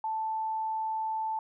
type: tone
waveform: sine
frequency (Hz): 880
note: A5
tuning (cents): 0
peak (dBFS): -29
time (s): 0.04-1.39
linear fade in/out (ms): 2
effects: none